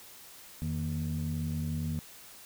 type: tone cluster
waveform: sine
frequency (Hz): 86.3 / 157.2 / 234.8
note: F2 / D#3 / A#3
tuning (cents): -20 / +18 / +13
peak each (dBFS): -34 / -32 / -36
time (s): 0.62-1.99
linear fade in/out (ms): 0
effects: tanh soft clip ceiling -25 dBFS + white hiss -51 dBFS RMS until 2.45 s